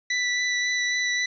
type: tone with vibrato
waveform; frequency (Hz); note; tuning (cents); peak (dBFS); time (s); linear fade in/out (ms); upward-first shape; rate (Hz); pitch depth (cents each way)
sawtooth; 1975.5; B6; 0; -19; 0.1-1.26; 5; sine; 3.7; 9
effects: resampled to 16000 Hz + 9-bit